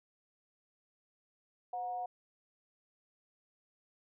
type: tone with amplitude modulation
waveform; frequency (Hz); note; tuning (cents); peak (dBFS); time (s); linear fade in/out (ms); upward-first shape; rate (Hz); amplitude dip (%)
sine; 726; F#5; -33; -33; 1.73-2.06; 5; sine; 218; 55
effects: none